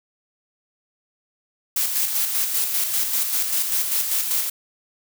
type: noise with tremolo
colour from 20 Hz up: blue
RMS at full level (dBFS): -21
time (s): 1.76-4.5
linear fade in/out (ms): 5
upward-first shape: square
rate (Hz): 5.1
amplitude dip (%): 40
effects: none